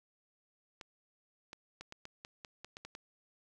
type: clicks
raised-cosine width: 0.2 ms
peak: -29 dBFS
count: 11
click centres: 0.812 / 1.531 / 1.81 / 1.924 / 2.054 / 2.249 / 2.448 / 2.646 / 2.769 / 2.85 / 2.951 s
effects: none